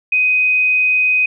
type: tone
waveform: sine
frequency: 2506 Hz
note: D#7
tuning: 12 cents sharp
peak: -11 dBFS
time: 0.12-1.26 s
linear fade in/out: 5 ms
effects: none